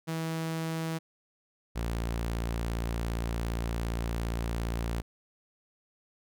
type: tone pair in turn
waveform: sawtooth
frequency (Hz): 162.3 / 57.38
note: E3 / A#1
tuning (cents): -27 / -27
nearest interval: octave + tritone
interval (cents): 1800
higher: first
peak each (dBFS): -27 / -26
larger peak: second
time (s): 0.07-0.99 / 1.75-5.02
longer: second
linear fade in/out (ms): 20
effects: none